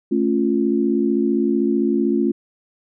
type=chord; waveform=sine; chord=A augmented; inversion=none; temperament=equal with one note detuned; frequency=220 / 275.6 / 349.2 Hz; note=A3 / C#4 / E#4; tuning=0 / -10 / 0 cents; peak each=-20 dBFS; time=0.11-2.32 s; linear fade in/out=10 ms; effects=none